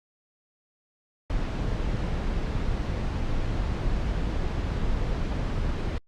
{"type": "noise", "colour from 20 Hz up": "brown", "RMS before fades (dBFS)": -27, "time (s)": [1.3, 5.98], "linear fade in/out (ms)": 0, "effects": ["low-pass 5000 Hz 12 dB/octave", "Opus 48 kbps"]}